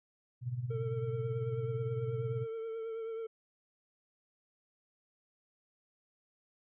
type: tone with tremolo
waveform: sine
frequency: 122.8 Hz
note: B2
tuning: 9 cents flat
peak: -31 dBFS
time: 0.41-2.47 s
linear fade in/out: 50 ms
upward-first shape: sine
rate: 18 Hz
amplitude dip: 70%
type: tone with vibrato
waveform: triangle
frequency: 450.3 Hz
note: A4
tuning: 40 cents sharp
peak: -35 dBFS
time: 0.7-3.27 s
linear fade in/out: 10 ms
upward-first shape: triangle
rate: 9.3 Hz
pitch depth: 33 cents each way
effects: resampled to 8000 Hz